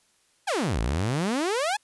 sawtooth exponential two-way sweep, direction down then up, 880 to 51.1 to 880 Hz, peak -20 dBFS, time 0.47-1.77 s, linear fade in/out 10 ms, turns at 0.8 s, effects white hiss -65 dBFS RMS until 1.83 s + resampled to 24000 Hz

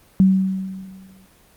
sine tone with exponential decay, 190 Hz, F#3, 46 cents sharp, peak -8 dBFS, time 0.2-1.26 s, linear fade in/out 0 ms, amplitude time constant 230 ms, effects pink hiss -53 dBFS RMS until 1.56 s + Opus 24 kbps

